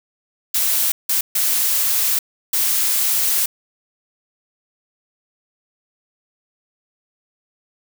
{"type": "noise bursts at uneven times", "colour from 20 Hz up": "blue", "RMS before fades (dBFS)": -18, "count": 4, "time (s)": [[0.54, 0.92], [1.09, 1.21], [1.35, 2.19], [2.53, 3.46]], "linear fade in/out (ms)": 5, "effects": []}